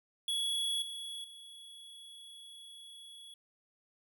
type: tone with level steps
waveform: square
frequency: 3367 Hz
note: G#7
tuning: 23 cents sharp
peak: -32 / -41 / -50 dBFS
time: 0.28-3.34 s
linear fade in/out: 2 ms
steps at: 0.82 / 1.24 s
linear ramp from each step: 2 ms
effects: none